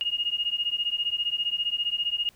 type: beating tone pair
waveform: sine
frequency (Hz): 2849 / 2864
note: F7 / F7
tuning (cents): +34 / +43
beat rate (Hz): 15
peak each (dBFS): -28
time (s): 0.01-2.29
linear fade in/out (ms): 0
effects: pink hiss -59 dBFS RMS until 2.35 s